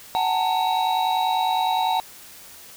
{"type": "tone cluster", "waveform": "triangle", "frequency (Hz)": [747, 858, 908, 3843], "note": ["F#5", "A5", "A#5", "B7"], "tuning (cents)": [16, -44, -46, -48], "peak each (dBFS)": [-21, -26, -21, -29], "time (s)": [0.15, 2], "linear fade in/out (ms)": 0, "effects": ["white hiss -44 dBFS RMS until 2.76 s"]}